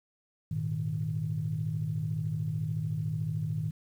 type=chord; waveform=sine; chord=Ab suspended second; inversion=none; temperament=equal with one note detuned; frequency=103.83 / 117.49 / 155.56 Hz; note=Ab2 / Bb2 / Eb3; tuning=0 / +14 / 0 cents; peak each=-35 / -35 / -31 dBFS; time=0.51-3.71 s; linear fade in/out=5 ms; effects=tanh soft clip ceiling -20 dBFS + 10-bit